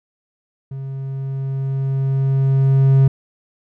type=tone with level ramp; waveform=triangle; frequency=135.1 Hz; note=C#3; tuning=44 cents flat; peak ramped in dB=-24 to -6 dBFS; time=0.71-3.08 s; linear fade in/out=5 ms; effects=none